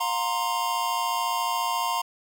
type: chord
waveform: square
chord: F suspended fourth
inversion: none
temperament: equal with one note detuned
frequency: 708.6 / 932.3 / 1046.5 Hz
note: F5 / Bb5 / C6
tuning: +25 / 0 / 0 cents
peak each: -33 / -28 / -29 dBFS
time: 0-2.02 s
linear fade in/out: 10 ms
effects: none